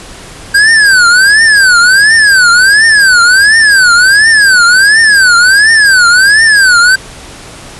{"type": "tone with vibrato", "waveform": "square", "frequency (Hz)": 1589, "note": "G6", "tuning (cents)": 23, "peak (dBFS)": -3, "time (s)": [0.54, 6.96], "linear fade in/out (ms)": 10, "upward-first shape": "triangle", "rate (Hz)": 1.4, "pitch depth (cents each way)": 250, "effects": ["pink hiss -29 dBFS RMS until 7.79 s", "resampled to 24000 Hz"]}